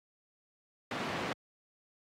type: band-pass noise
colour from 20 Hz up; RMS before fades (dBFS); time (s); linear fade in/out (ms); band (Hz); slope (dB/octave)
pink; -37; 0.91-1.33; 2; 170 to 2900; 12
effects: high-pass 80 Hz 12 dB/octave + AAC 48 kbps